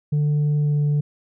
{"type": "tone with pitch glide", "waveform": "sine", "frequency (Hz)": [148.2, 146.84], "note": ["D3", "D3"], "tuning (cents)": [16, 0], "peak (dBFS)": -14, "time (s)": [0.12, 1.01], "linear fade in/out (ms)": 10, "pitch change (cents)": -16, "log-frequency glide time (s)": [0.55, 0.81], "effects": ["tanh soft clip ceiling -16 dBFS"]}